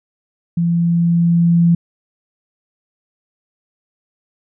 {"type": "tone with level ramp", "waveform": "sine", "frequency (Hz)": 170, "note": "F3", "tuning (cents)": -46, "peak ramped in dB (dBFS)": [-13, -8], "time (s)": [0.57, 1.75], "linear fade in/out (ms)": 5, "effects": []}